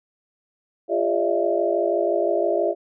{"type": "tone cluster", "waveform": "sine", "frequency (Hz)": [347.2, 407.4, 573, 626, 672], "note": ["F4", "G#4", "D5", "D#5", "E5"], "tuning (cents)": [-10, -33, -43, 10, 33], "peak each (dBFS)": -25, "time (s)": [0.88, 2.75], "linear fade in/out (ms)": 50, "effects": []}